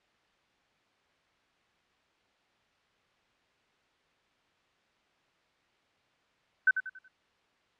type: tone with echo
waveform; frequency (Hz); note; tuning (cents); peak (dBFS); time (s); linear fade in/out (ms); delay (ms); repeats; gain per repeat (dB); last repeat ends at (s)
sine; 1524; G6; -49; -18; 6.67-6.71; 5; 93; 4; -9; 7.082
effects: white hiss -69 dBFS RMS until 7.79 s + low-pass 3000 Hz 12 dB/octave